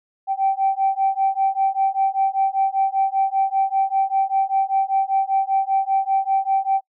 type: beating tone pair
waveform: sine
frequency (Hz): 774 / 779.1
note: G5 / G5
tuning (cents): -22 / -11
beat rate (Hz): 5.1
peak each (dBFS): -19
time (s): 0.27-6.81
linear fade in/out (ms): 50
effects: noise-tail reverb RT60 0.1 s tail -22 dB re dry + tanh soft clip ceiling -10 dBFS